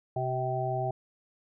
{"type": "harmonic tone with a mistuned harmonic", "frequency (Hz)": 128.9, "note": "C3", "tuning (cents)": -26, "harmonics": [1, 3, 5, 6], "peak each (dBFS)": [-32, -36, -33, -33], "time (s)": [0.16, 0.91], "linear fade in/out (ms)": 5, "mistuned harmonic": 3, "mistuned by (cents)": -24, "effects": []}